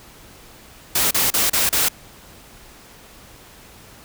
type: noise bursts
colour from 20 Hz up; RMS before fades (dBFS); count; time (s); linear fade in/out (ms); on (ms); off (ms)
white; -18; 5; 0.95-1.886; 5; 160; 34
effects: pink hiss -45 dBFS RMS until 4.04 s